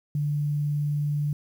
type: tone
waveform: sine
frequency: 146.83 Hz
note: D3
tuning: in tune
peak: -23 dBFS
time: 0.15-1.33 s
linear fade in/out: 2 ms
effects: 9-bit